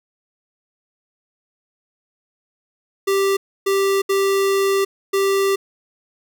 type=tone bursts at uneven times; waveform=square; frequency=392 Hz; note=G4; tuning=in tune; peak=-16 dBFS; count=4; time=3.07-3.37 / 3.66-4.02 / 4.09-4.85 / 5.13-5.56 s; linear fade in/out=10 ms; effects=none